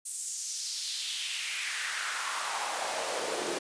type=noise with high-pass filter sweep; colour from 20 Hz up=pink; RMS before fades=-34 dBFS; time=0.05-3.59 s; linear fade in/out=10 ms; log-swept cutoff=8800 to 360 Hz; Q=2.5; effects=resampled to 22050 Hz